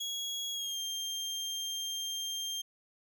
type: tone with pitch glide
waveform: 30% pulse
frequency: 3322 to 3190 Hz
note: G#7 to G7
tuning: 0 to +30 cents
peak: -32 dBFS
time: 0-2.62 s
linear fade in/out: 10 ms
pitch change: -70 cents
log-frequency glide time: 0.52-0.78 s
effects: none